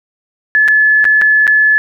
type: tone with dropouts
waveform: sine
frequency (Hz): 1722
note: A6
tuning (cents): -38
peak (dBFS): -6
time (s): 0.55-1.78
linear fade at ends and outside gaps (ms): 0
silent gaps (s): 0.679-0.684 / 1.043-1.052 / 1.214-1.219 / 1.469-1.477
effects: none